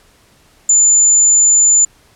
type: tone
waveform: sine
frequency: 7060 Hz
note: A8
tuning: 5 cents sharp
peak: -6 dBFS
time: 0.69-1.85 s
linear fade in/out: 5 ms
effects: pink hiss -50 dBFS RMS until 2.15 s + low-pass 12000 Hz 12 dB/octave